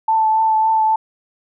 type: tone with vibrato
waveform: sine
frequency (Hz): 880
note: A5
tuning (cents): 0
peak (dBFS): -12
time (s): 0.08-0.96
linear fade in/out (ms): 5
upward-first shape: triangle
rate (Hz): 3.6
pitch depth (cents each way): 20
effects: none